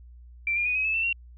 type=tone with pitch steps; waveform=sine; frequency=2349 / 2411 / 2474 / 2540 / 2606 / 2675 / 2745 Hz; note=D7 / D7 / D#7 / D#7 / E7 / E7 / F7; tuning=0 / +45 / -10 / +35 / -20 / +25 / -31 cents; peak=-23 dBFS; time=0.47-1.128 s; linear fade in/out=2 ms; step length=94 ms; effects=added 60 Hz sine -45 dBFS peak until 1.37 s